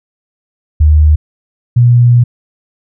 sine tone pair in turn, 76.2 / 120.96 Hz, D#2 / B2, -36 / -36 cents, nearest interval minor sixth, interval 800 cents, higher second, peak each -3 dBFS, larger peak neither, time 0.8-1.16 / 1.76-2.24 s, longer second, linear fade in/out 10 ms, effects none

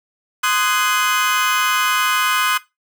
30% pulse chord, Ab dominant seventh, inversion first, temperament just, 1038.3 / 1245.9 / 1495.1 / 1661.2 Hz, C6 / Eb6 / Gb6 / Ab6, -14 / +2 / +18 / 0 cents, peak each -19 / -17 / -17 / -23 dBFS, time 0.43-2.58 s, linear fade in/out 10 ms, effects noise-tail reverb RT60 0.2 s tail -17 dB re dry

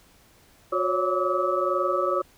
sine tone cluster, 362 / 544 / 566 / 1157 / 1285 Hz, F#4 / C#5 / C#5 / D6 / E6, -38 / -33 / +36 / -26 / -45 cents, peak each -28 dBFS, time 0.72-2.22 s, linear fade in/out 10 ms, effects pink hiss -57 dBFS RMS until 2.37 s

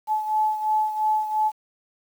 sine beating tone pair, 860 / 862.9 Hz, A5 / A5, -40 / -34 cents, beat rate 2.9 Hz, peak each -21 / -27 dBFS, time 0.07-1.52 s, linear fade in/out 50 ms, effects 8-bit

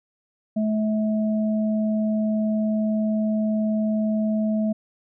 sine tone pair together, 215.6 / 646.1 Hz, A3 / E5, -35 / -35 cents, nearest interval octave + perfect fifth, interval 1900 cents, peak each -20 / -29 dBFS, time 0.56-4.73 s, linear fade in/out 10 ms, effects none

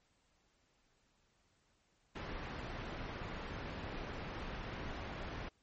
pink low-pass noise, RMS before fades -44 dBFS, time 2.15-5.49 s, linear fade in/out 10 ms, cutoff 2600 Hz, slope 12 dB/octave, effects pink hiss -75 dBFS RMS until 5.62 s + MP3 32 kbps

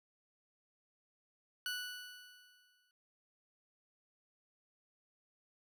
20% pulse tone with exponential decay, 1480 Hz, F#6, in tune, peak -31 dBFS, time 1.66-2.91 s, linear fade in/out 1 ms, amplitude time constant 270 ms, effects none

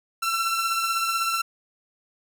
sawtooth beating tone pair, 1346 / 1362 Hz, E6 / F6, +36 / -44 cents, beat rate 16 Hz, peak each -20 / -27 dBFS, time 0.22-1.42 s, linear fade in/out 10 ms, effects none

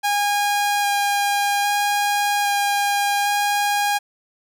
sawtooth tone with vibrato, 814 Hz, G#5, 35 cents flat, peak -14 dBFS, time 0.03-3.99 s, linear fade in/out 20 ms, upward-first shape square, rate 0.62 Hz, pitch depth 8 cents each way, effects none

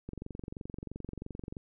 click train, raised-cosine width 3 ms, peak -27 dBFS, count 35, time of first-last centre 0.09-1.568 s, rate 23 Hz, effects none

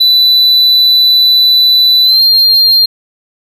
triangle tone with pitch glide, 3983 to 4198 Hz, B7 to C8, +14 to +5 cents, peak -3 dBFS, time 0-2.86 s, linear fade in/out 10 ms, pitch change +91 cents, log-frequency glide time 2.04-2.21 s, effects none

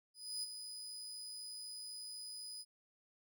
30% pulse tone with ADSR envelope, 4978 Hz, D#8, in tune, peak -35 dBFS, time 0.14-2.65 s, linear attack 290 ms, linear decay 24 ms, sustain -8 dB, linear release 44 ms, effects none

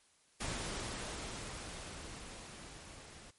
pink noise with level ramp, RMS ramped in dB -39 to -54 dBFS, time 0.4-3.31 s, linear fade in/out 10 ms, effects white hiss -69 dBFS RMS until 3.38 s + MP3 48 kbps

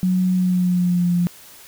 sine tone with pitch glide, 183.8 to 175.2 Hz, F#3 to F3, -11 to +6 cents, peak -15 dBFS, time 0.03-1.27 s, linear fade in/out 0 ms, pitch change -83 cents, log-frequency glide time 0.34-1.11 s, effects white hiss -44 dBFS RMS until 1.67 s

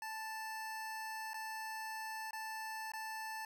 25% pulse tone with dropouts, 880 Hz, A5, in tune, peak -38 dBFS, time 0.02-3.45 s, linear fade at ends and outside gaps 2 ms, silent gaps 1.334-1.342 / 2.309-2.331 / 2.919-2.935 s, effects none

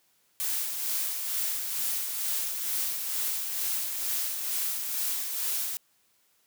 blue noise with tremolo, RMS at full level -29 dBFS, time 0.4-5.77 s, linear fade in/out 0 ms, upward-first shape sine, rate 2.2 Hz, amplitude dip 40%, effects white hiss -68 dBFS RMS until 6.46 s + high-pass 80 Hz 12 dB/octave

